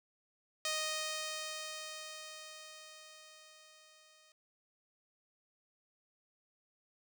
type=tone with level ramp; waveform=5% pulse; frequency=622 Hz; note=D#5; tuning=1 cent flat; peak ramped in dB=-22 to -52 dBFS; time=0.65-4.32 s; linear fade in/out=2 ms; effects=none